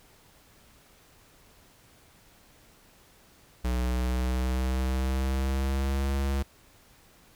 square tone with pitch glide, 61.74 to 68.5 Hz, B1 to C#2, 0 to -20 cents, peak -26 dBFS, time 3.64-6.43 s, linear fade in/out 10 ms, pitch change +180 cents, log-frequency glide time 3.8-6.12 s, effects pink hiss -58 dBFS RMS until 7.35 s

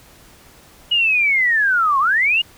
sine linear two-way sweep, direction down then up, 2911 to 1046.5 to 2911 Hz, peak -13 dBFS, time 0.91-2.42 s, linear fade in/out 10 ms, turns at 1.99 s, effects pink hiss -47 dBFS RMS until 2.57 s

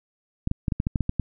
clicks, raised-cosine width 5 ms, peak -11 dBFS, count 10, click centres 0.474 / 0.514 / 0.682 / 0.722 / 0.801 / 0.869 / 0.958 / 1.007 / 1.094 / 1.197 s, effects none

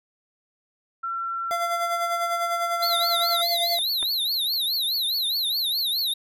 sine tone, 1355 Hz, E6, 47 cents sharp, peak -26 dBFS, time 1.03-3.42 s, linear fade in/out 10 ms
square tone with tremolo, 688 Hz, F5, 26 cents flat, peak -24 dBFS, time 1.51-3.79 s, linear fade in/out 0 ms, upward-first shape sine, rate 10 Hz, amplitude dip 60%
square tone with vibrato, 3999 Hz, B7, 21 cents sharp, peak -23 dBFS, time 2.82-6.14 s, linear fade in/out 10 ms, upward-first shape triangle, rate 4.8 Hz, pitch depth 220 cents each way
clicks, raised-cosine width 0.5 ms, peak -22 dBFS, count 2, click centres 4.027 / 4.03 s
effects none

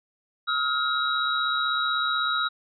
sine tone cluster, 1277 / 1413 / 3839 Hz, D#6 / F6 / B7, +45 / +20 / -50 cents, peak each -27 dBFS, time 0.47-2.49 s, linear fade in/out 20 ms, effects none

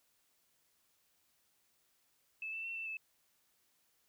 sine tone with pitch steps, 2619 / 2660 / 2707 / 2669 / 2618 Hz, E7 / E7 / E7 / E7 / E7, -12 / +15 / +45 / +21 / -13 cents, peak -39 dBFS, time 2.42-2.97 s, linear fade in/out 2 ms, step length 110 ms, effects white hiss -75 dBFS RMS until 4.08 s

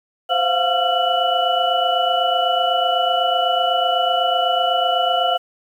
sine tone cluster, 518 / 688 / 716 / 1366 / 2958 Hz, C5 / F5 / F5 / F6 / F#7, -17 / -26 / +43 / -39 / -1 cents, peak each -25 / -22 / -19 / -24 / -22 dBFS, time 0.29-5.38 s, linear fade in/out 20 ms, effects 8-bit

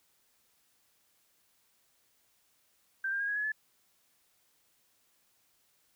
sine tone with pitch steps, 1568 / 1598.2 / 1628.9 / 1660.3 / 1692.2 / 1724.8 Hz, G6 / G6 / G#6 / G#6 / G#6 / A6, 0 / +33 / -34 / -1 / +32 / -35 cents, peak -30 dBFS, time 3.04-3.52 s, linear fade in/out 5 ms, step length 80 ms, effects white hiss -71 dBFS RMS until 5.95 s

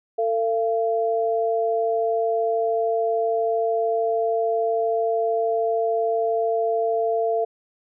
sine tone pair together, 449.3 / 682.4 Hz, A4 / F5, +36 / -40 cents, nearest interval perfect fifth, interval 724 cents, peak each -22 dBFS, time 0.18-7.45 s, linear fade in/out 10 ms, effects none

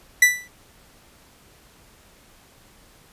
45% pulse tone with exponential decay, 1975.5 Hz, B6, in tune, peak -8 dBFS, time 0.22-0.48 s, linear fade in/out 5 ms, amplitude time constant 55 ms, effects pink hiss -53 dBFS RMS until 3.12 s + resampled to 32000 Hz

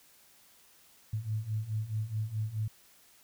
sine beating tone pair, 105.8 / 110.5 Hz, G#2 / A2, +33 / +8 cents, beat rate 4.7 Hz, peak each -36 / -33 dBFS, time 1.13-2.68 s, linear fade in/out 5 ms, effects white hiss -61 dBFS RMS until 3.23 s

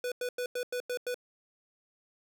square tone bursts, 493.9 Hz, B4, in tune, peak -32 dBFS, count 7, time 0.04-1.144 s, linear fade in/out 2 ms, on 78 ms, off 93 ms, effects none

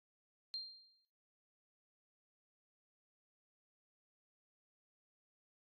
sine tone with exponential decay, 4186 Hz, C8, in tune, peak -38 dBFS, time 0.54-1.05 s, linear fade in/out 0 ms, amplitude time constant 110 ms, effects noise-tail reverb RT60 0.6 s tail -21 dB re dry + AAC 32 kbps

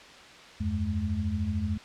sine tone cluster, 82 / 95.4 / 212.6 Hz, E2 / G2 / G#3, -9 / -47 / +41 cents, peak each -31 dBFS, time 0.6-1.78 s, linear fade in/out 10 ms, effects white hiss -48 dBFS RMS until 1.84 s + low-pass 4000 Hz 12 dB/octave

